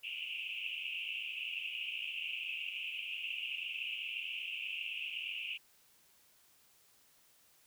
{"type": "band-pass noise", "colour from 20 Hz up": "white", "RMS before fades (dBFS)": -41, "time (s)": [0.03, 5.58], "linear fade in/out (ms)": 20, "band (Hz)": [2500, 2900], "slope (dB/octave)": 96, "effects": ["white hiss -67 dBFS RMS until 7.66 s"]}